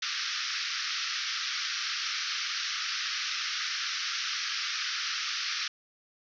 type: band-pass noise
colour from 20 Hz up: white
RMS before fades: -33 dBFS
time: 0.02-5.68 s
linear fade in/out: 5 ms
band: 1200 to 5900 Hz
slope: 96 dB/octave
effects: none